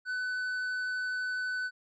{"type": "tone with tanh clipping", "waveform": "triangle", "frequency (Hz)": 1502, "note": "F#6", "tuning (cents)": 26, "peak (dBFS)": -32, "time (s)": [0.05, 1.71], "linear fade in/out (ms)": 50, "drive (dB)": 10, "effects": []}